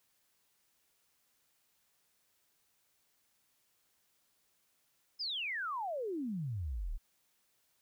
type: exponential sweep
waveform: sine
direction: down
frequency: 5274 to 31.17 Hz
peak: -35 dBFS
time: 5.19-6.98 s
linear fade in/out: 20 ms
effects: white hiss -75 dBFS RMS until 7.81 s